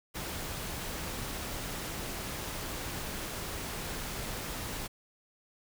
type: noise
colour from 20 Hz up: pink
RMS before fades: -38 dBFS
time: 0.14-4.88 s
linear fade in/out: 20 ms
effects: none